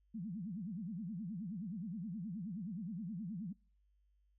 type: tone with vibrato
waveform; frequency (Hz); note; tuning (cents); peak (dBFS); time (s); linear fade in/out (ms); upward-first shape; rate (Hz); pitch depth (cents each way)
sine; 193.8; G3; -20; -40; 0.14-3.53; 10; sine; 9.5; 300
effects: noise-tail reverb RT60 0.4 s tail -25 dB re dry + added 50 Hz sine -70 dBFS peak until 4.38 s